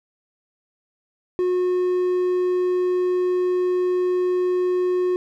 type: tone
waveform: triangle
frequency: 362.6 Hz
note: F#4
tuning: 35 cents flat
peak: -16 dBFS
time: 1.39-5.16 s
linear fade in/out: 0 ms
effects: none